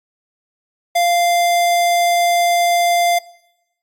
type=tone; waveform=square; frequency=695 Hz; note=F5; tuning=9 cents flat; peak=-13 dBFS; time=0.95-3.19 s; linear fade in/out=10 ms; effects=noise-tail reverb RT60 0.9 s tail -21 dB re dry + AAC 64 kbps